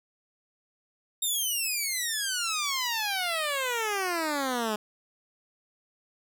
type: exponential sweep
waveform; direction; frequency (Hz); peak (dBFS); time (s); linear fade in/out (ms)
10% pulse; down; 3729 to 207.7; -19; 1.22-4.76; 5
effects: none